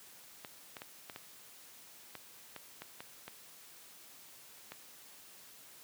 clicks, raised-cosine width 0.3 ms, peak -28 dBFS, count 11, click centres 0.448 / 0.768 / 0.819 / 1.098 / 1.161 / 2.153 / 2.563 / 2.82 / 3.005 / 3.28 / 4.72 s, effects white hiss -56 dBFS RMS until 5.83 s + high-pass 100 Hz 12 dB/octave

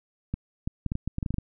clicks, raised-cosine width 5 ms, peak -16 dBFS, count 12, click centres 0.34 / 0.675 / 0.863 / 0.919 / 0.954 / 1.076 / 1.184 / 1.228 / 1.262 / 1.306 / 1.342 / 1.384 s, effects none

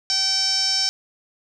5% pulse tone with low-pass filter, 770 Hz, G5, 31 cents flat, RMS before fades -21 dBFS, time 0.1-0.89 s, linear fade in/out 0 ms, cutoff 5400 Hz, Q 7.7, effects none

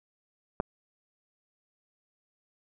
clicks, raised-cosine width 1 ms, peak -13 / -25 dBFS, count 2, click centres 0.601 / 0.606 s, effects none

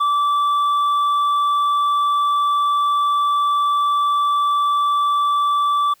sine tone with hard clipping, 1161 Hz, D6, 20 cents flat, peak -16 dBFS, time 0-5.94 s, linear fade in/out 10 ms, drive 4 dB, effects white hiss -57 dBFS RMS until 6 s

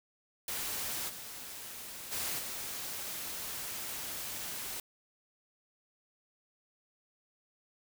white noise with level steps, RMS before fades -37 / -45 / -36 / -40 dBFS, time 0.48-4.8 s, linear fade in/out 2 ms, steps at 1.08 / 2.11 / 2.38 s, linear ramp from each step 20 ms, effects none

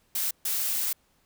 blue noise bursts at uneven times, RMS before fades -28 dBFS, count 2, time 0.15-0.31 / 0.45-0.93 s, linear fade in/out 5 ms, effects pink hiss -67 dBFS RMS until 1.25 s

